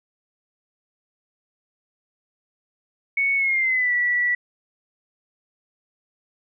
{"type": "tone with pitch glide", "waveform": "sine", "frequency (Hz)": [2217, 1952.4], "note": ["C#7", "B6"], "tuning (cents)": [0, -20], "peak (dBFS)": -18, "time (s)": [3.17, 4.35], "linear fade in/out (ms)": 5, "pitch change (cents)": -220, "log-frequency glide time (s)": [3.36, 3.93], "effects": []}